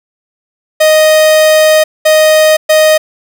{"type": "tone bursts at uneven times", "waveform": "45% pulse", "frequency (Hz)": 622.3, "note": "D#5", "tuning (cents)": 0, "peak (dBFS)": -4, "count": 3, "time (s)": [[0.8, 1.84], [2.05, 2.57], [2.69, 2.98]], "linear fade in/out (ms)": 10, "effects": []}